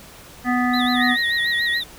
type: harmonic tone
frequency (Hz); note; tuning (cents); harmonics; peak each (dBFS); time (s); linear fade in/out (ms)
247.6; B3; +5; 1 / 3 / 5 / 7 / 8; -19 / -24 / -26 / -27 / -28; 0.44-1.17; 50
type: tone with vibrato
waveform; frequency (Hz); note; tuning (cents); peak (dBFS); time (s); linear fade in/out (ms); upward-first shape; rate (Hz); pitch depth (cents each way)
triangle; 3729; A#7; 0; -23; 0.73-1.84; 10; sine; 6.9; 160
type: tone with pitch glide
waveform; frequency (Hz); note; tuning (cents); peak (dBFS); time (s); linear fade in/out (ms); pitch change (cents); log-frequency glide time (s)
sine; 1875 to 1888; A#6 to A#6; +10 to +22; -19; 0.96-1.82; 50; +12; 1.33-1.47
effects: pink hiss -43 dBFS RMS until 1.98 s